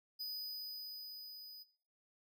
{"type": "tone with level ramp", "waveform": "square", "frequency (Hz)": 4978, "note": "D#8", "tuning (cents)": 0, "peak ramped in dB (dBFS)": [-40, -51], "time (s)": [0.19, 1.64], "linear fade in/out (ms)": 20, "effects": ["noise-tail reverb RT60 0.5 s tail -18 dB re dry"]}